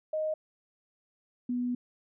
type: tone pair in turn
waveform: sine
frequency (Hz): 622.3 / 245.8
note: D#5 / B3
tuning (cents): 0 / -8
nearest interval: octave + major third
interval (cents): 1608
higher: first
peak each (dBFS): -28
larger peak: neither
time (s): 0.13-0.34 / 1.49-1.75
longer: second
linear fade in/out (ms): 5
effects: none